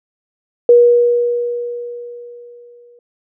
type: tone with exponential decay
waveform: sine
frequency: 480 Hz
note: B4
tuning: 49 cents flat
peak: -3 dBFS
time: 0.69-2.99 s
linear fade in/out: 2 ms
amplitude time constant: 500 ms
effects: none